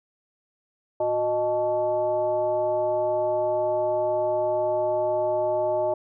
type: tone with frequency modulation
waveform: sine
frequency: 617 Hz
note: D#5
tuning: 15 cents flat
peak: -21 dBFS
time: 1-5.94 s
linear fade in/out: 5 ms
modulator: 254 Hz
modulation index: 0.79
effects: none